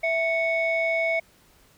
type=tone pair together; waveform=sine; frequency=659.1 / 2217 Hz; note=E5 / C#7; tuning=0 / 0 cents; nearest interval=octave + major sixth; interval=2100 cents; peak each=-23 dBFS; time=0.03-1.2 s; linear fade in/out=10 ms; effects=tanh soft clip ceiling -16 dBFS + pink hiss -58 dBFS RMS until 1.77 s